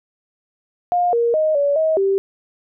sine tone with pitch steps, 709 / 469.5 / 623 / 570 / 635 / 390.3 Hz, F5 / A#4 / D#5 / C#5 / D#5 / G4, +26 / +12 / +2 / +48 / +35 / -8 cents, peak -14 dBFS, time 0.92-2.18 s, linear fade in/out 0 ms, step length 210 ms, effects none

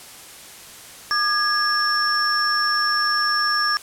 sine tone cluster, 1205 / 1664 / 5420 Hz, D6 / G#6 / E8, +44 / +3 / +47 cents, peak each -22 dBFS, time 1.11-3.77 s, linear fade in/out 0 ms, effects white hiss -41 dBFS RMS until 3.82 s + low-pass 12000 Hz 12 dB/octave

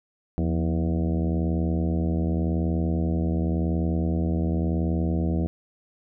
harmonic tone with a mistuned harmonic, 80.9 Hz, E2, 32 cents flat, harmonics 1 / 2 / 3 / 4 / 5 / 6 / 7 / 8 / 9, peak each -25 / -26 / -31 / -31 / -39 / -38 / -42 / -40 / -44 dBFS, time 0.38-5.47 s, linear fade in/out 0 ms, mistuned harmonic 2, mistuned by +110 cents, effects none

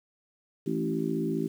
harmonic tone with a mistuned harmonic, 55 Hz, A1, in tune, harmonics 3 / 4 / 5 / 6 / 7, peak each -33 / -33 / -33 / -33 / -33 dBFS, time 0.66-1.48 s, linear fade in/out 10 ms, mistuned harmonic 5, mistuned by +16 cents, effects 9-bit

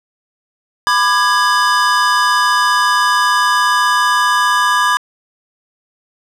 square chord, G# diminished, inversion first, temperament just, 996.7 / 1196.1 / 1661.2 Hz, B5 / D6 / G#6, +16 / +31 / 0 cents, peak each -16 dBFS, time 0.87-4.97 s, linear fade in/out 0 ms, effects low-pass 8000 Hz 12 dB/octave + 7-bit

